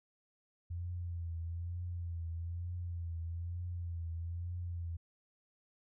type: tone with vibrato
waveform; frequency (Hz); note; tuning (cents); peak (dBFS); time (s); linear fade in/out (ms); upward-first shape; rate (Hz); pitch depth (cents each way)
sine; 85.6; F2; -34; -37; 0.7-4.97; 10; triangle; 1.1; 61
effects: none